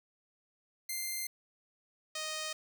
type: tone pair in turn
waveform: 5% pulse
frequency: 2093 / 622.3 Hz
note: C7 / D#5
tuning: 0 / 0 cents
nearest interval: octave + major sixth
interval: 2100 cents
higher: first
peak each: -25 dBFS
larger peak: neither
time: 0.89-1.27 / 2.15-2.53 s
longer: neither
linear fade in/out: 5 ms
effects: none